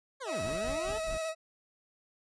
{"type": "linear two-way sweep", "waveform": "20% pulse", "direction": "down then up", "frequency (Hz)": [568, 83.9, 456.2], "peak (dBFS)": -33, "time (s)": [0.2, 0.99], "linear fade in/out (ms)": 20, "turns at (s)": 0.42}
{"type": "tone with vibrato", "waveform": "40% pulse", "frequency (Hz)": 642, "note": "E5", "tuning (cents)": -46, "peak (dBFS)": -32, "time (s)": [0.25, 1.35], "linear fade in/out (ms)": 50, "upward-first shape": "square", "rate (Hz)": 14, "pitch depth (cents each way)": 19}
{"type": "noise", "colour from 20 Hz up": "blue", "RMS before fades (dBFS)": -46, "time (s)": [0.35, 1.3], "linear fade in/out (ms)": 5}
{"type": "noise with tremolo", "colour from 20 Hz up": "brown", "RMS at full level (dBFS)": -39, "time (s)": [0.44, 1.18], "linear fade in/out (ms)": 0, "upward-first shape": "sine", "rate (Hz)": 4.7, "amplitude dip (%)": 95}
{"effects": ["resampled to 22050 Hz"]}